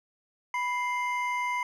triangle tone pair together, 987.1 / 2093 Hz, B5 / C7, -1 / 0 cents, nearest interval octave + minor second, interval 1301 cents, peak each -27 / -30 dBFS, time 0.54-1.63 s, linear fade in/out 2 ms, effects none

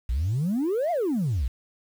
sine exponential two-way sweep, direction up then down, 54.2 to 725 to 54.2 Hz, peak -21 dBFS, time 0.09-1.48 s, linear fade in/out 5 ms, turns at 0.91 s, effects tanh soft clip ceiling -19 dBFS + 8-bit

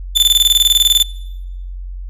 40% pulse tone with tremolo, 3520 Hz, A7, in tune, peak -5 dBFS, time 0.15-1.04 s, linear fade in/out 20 ms, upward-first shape square, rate 20 Hz, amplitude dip 70%, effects noise-tail reverb RT60 1.0 s tail -24 dB re dry + added 45 Hz sine -24 dBFS peak until 2.09 s

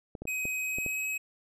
clicks, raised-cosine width 2 ms, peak -25 dBFS, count 6, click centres 0.152 / 0.22 / 0.254 / 0.454 / 0.785 / 0.863 s
square tone with pitch glide, 2525 to 2551 Hz, D#7 to D#7, +25 to +43 cents, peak -31 dBFS, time 0.27-1.18 s, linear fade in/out 10 ms, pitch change +18 cents, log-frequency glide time 0.6-1.04 s
effects resampled to 32000 Hz

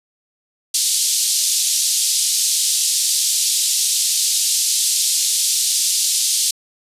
white band-pass noise, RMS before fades -18 dBFS, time 0.74-6.51 s, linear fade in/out 5 ms, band 3700 to 9800 Hz, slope 24 dB/octave, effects resampled to 32000 Hz

